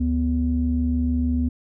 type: tone pair together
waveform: sine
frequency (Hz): 73.4 / 246.9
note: D2 / B3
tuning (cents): 0 / 0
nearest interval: octave + major sixth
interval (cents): 2100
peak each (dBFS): -21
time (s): 0-1.49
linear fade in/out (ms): 10
effects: tanh soft clip ceiling -11 dBFS